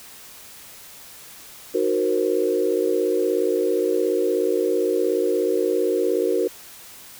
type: chord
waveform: sine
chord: C half-diminished seventh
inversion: first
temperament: equal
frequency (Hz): 311.1 / 370 / 466.2 / 523.3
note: Eb4 / Gb4 / Bb4 / C5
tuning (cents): 0 / 0 / 0 / 0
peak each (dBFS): -27 / -22 / -22 / -27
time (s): 1.74-6.48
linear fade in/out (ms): 10
effects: white hiss -43 dBFS RMS until 7.19 s